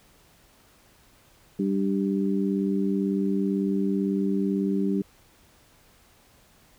harmonic tone, 98 Hz, G2, in tune, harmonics 2 / 3 / 4, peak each -24 / -28 / -30 dBFS, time 1.59-5.02 s, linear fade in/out 5 ms, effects pink hiss -58 dBFS RMS until 6.78 s

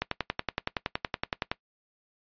click train, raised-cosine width 0.3 ms, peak -11 dBFS, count 17, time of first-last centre 0.02-1.515 s, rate 10.7 Hz, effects noise-tail reverb RT60 0.1 s tail -20 dB re dry + resampled to 11025 Hz

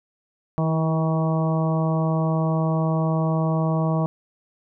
harmonic tone with a mistuned harmonic, 160 Hz, D#3, 49 cents sharp, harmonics 1 / 2 / 3 / 4 / 5 / 6 / 7, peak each -20 / -30 / -32 / -28 / -34 / -34 / -33 dBFS, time 0.58-4.06 s, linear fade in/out 0 ms, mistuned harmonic 2, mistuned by +21 cents, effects none

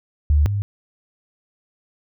sine tone pair in turn, 73.7 / 101.42 Hz, D2 / G#2, +7 / -41 cents, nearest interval tritone, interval 552 cents, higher second, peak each -12 / -19 dBFS, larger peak first, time 0.3-0.46 / 0.46-0.62 s, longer neither, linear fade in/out 0 ms, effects none

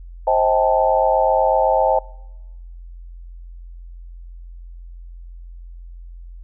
sine chord, A half-diminished seventh, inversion first, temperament just, 528 / 633.6 / 792 / 880 Hz, C5 / Eb5 / G5 / A5, +16 / +31 / +18 / 0 cents, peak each -19 dBFS, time 0.27-1.99 s, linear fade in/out 5 ms, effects noise-tail reverb RT60 1.0 s tail -24 dB re dry + added 43 Hz sine -34 dBFS peak until 6.43 s

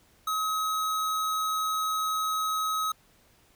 square tone, 1274 Hz, D#6, 41 cents sharp, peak -27 dBFS, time 0.27-2.92 s, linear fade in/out 5 ms, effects pink hiss -62 dBFS RMS until 3.55 s

